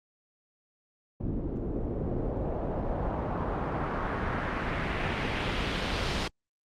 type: noise with low-pass filter sweep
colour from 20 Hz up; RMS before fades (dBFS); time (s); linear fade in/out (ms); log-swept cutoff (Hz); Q
pink; -31; 1.2-6.28; 5; 290 to 4600; 1.4
effects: Opus 48 kbps